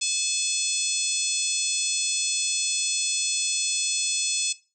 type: harmonic tone with a mistuned harmonic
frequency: 861 Hz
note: A5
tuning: 38 cents flat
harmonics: 3 / 4 / 5 / 6 / 7 / 8 / 9 / 10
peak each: -32 / -32 / -32 / -32 / -32 / -32 / -32 / -32 dBFS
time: 0.01-4.53 s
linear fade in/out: 10 ms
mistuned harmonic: 10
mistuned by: -27 cents
effects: noise-tail reverb RT60 0.3 s tail -18 dB re dry